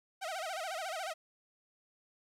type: tone with vibrato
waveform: sawtooth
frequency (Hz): 699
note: F5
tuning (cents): +1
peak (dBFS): -33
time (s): 0.21-1.14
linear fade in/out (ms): 20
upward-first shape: sine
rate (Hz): 14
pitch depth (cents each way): 200
effects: low-pass 11000 Hz 12 dB/octave + 12-bit